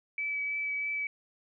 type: tone with vibrato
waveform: sine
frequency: 2295 Hz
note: D7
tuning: 40 cents flat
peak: -30 dBFS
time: 0.18-1.07 s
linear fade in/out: 2 ms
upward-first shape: triangle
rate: 3.1 Hz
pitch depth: 13 cents each way
effects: none